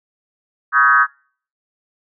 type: tone with frequency modulation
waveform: sine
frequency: 1396.9 Hz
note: F6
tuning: in tune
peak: -9 dBFS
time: 0.72-1.07 s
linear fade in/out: 50 ms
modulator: 138 Hz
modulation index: 2
effects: noise-tail reverb RT60 0.5 s tail -26 dB re dry